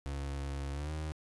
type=tone with pitch glide; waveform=35% pulse; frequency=69.9 to 77.56 Hz; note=C#2 to D#2; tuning=+15 to -5 cents; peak=-34 dBFS; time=0.06-1.12 s; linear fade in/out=0 ms; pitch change=+180 cents; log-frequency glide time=0.73-0.92 s; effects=resampled to 24000 Hz